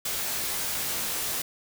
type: noise with comb filter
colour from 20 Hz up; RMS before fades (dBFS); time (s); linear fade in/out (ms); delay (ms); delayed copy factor
white; -30; 0.05-1.42; 5; 19; -0.85
effects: none